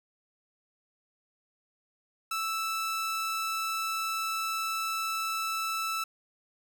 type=tone; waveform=sawtooth; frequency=1318.5 Hz; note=E6; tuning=in tune; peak=-26 dBFS; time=2.31-6.04 s; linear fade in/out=5 ms; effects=none